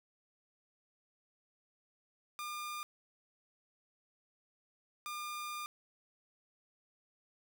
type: tone bursts at uneven times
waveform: sawtooth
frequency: 1205 Hz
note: D6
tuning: 44 cents sharp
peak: -36 dBFS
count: 2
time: 2.39-2.83 / 5.06-5.66 s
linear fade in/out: 0 ms
effects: none